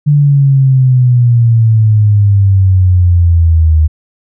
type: exponential sweep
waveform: sine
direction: down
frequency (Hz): 148 to 77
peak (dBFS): -4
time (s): 0.06-3.88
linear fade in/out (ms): 20
effects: none